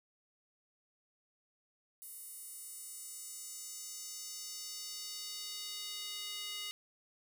square tone with high-pass filter sweep, 414 Hz, G#4, 5 cents flat, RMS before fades -45 dBFS, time 2.02-6.71 s, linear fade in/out 0 ms, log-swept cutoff 11000 to 3000 Hz, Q 2, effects none

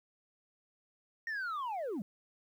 sine linear sweep, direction down, 1864.7 to 172.3 Hz, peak -32 dBFS, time 1.27-2.02 s, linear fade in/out 2 ms, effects tanh soft clip ceiling -34 dBFS + 11-bit

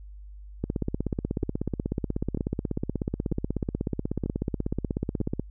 two click trains, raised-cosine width 3 ms, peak -16 / -14 dBFS, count 5 / 79, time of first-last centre 1.43-5.204 / 0.64-5.396 s, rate 1.06 / 16.4 Hz, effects added 50 Hz sine -41 dBFS peak until 5.5 s

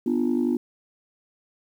sine chord, B diminished, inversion none, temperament equal with one note detuned, 246.9 / 298.1 / 349.2 Hz, B3 / D4 / F4, 0 / +26 / 0 cents, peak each -22 / -25 / -25 dBFS, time 0.06-0.57 s, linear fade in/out 5 ms, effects tanh soft clip ceiling -14 dBFS + 9-bit

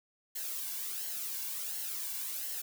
blue noise with flanger, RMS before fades -38 dBFS, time 0.35-2.62 s, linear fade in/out 10 ms, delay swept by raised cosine 0.82 to 1.61 ms, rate 1.4 Hz, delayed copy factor -0.6, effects none

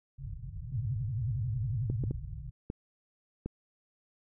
white low-pass noise, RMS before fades -41 dBFS, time 0.18-2.51 s, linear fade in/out 20 ms, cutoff 150 Hz, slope 96 dB/octave
sine tone with vibrato, 116.54 Hz, A#2, in tune, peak -30 dBFS, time 0.72-2.12 s, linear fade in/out 5 ms, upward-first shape sine, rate 11 Hz, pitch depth 250 cents each way
clicks, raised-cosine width 3 ms, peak -22 dBFS, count 5, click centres 1.9 / 2.038 / 2.11 / 2.701 / 3.46 s
effects none

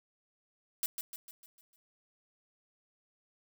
blue noise with echo, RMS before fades -32 dBFS, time 0.83-0.86 s, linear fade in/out 0 ms, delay 150 ms, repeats 6, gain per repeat -6 dB, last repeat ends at 1.76 s, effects none

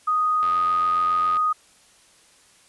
sine tone, 1244.5 Hz, D#6, in tune, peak -18 dBFS, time 0.07-1.53 s, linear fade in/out 10 ms
click train, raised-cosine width 0.3 ms, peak -21 dBFS, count 83, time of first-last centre 0.43-1.369 s, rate 87.3 Hz
effects white hiss -55 dBFS RMS until 2.68 s + resampled to 24000 Hz

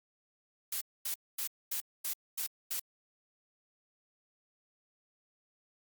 blue noise bursts, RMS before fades -35 dBFS, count 7, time 0.72-2.797 s, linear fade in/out 5 ms, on 91 ms, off 240 ms, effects Opus 48 kbps

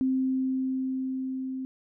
sine tone with level ramp, 261.6 Hz, C4, in tune, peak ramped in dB -22 to -31 dBFS, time 0.01-1.65 s, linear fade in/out 0 ms, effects none

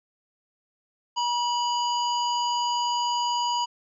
harmonic tone with a mistuned harmonic, 961 Hz, B5, 48 cents flat, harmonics 1 / 3 / 5 / 7, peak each -24 / -31 / -34 / -38 dBFS, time 1.16-3.66 s, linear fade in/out 20 ms, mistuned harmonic 3, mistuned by +43 cents, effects none

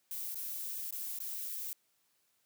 violet noise with dropouts, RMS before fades -40 dBFS, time 0.11-1.73 s, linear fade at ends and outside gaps 1 ms, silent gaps 0.345-0.355 / 0.908-0.925 / 1.188-1.202 s, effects white hiss -75 dBFS RMS until 2.45 s + high-pass 100 Hz 12 dB/octave

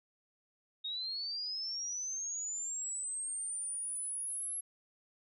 sine linear sweep, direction up, 3708 to 11175 Hz, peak -36 dBFS, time 0.84-4.61 s, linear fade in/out 10 ms, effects none

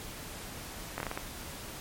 slowing click train, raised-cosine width 0.5 ms, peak -18 dBFS, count 6, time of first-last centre 0.98-1.175 s, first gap 22 ms, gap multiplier 1.29, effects pink hiss -43 dBFS RMS until 1.8 s + MP3 64 kbps

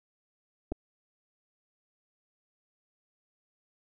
clicks, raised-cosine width 2 ms, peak -21 dBFS, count 2, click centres 0.719 / 0.722 s, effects none

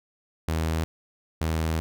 sawtooth tone bursts at uneven times, 80.3 Hz, E2, 45 cents flat, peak -20 dBFS, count 2, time 0.48-0.84 / 1.41-1.8 s, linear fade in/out 0 ms, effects none

